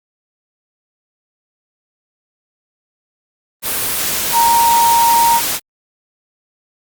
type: tone in noise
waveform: sine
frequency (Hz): 932.3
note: A#5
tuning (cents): 0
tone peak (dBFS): -9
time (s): 4.32-5.41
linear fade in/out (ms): 50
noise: white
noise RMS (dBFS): -18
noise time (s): 3.62-5.6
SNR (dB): +6
effects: Opus 32 kbps